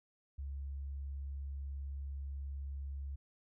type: tone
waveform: sine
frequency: 69.3 Hz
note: C#2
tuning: in tune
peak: -39 dBFS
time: 0.38-3.16 s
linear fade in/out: 10 ms
effects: none